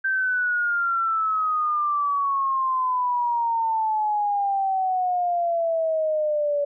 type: exponential sweep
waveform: sine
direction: down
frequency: 1567 to 572 Hz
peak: -20 dBFS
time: 0.04-6.65 s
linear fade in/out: 10 ms
effects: none